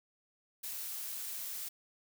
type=noise; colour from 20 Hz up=blue; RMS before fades=-41 dBFS; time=0.63-1.69 s; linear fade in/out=10 ms; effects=none